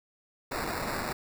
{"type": "noise with sample-and-hold", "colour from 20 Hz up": "white", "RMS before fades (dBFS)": -33, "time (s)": [0.51, 1.13], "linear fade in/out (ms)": 10, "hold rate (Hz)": 3150, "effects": []}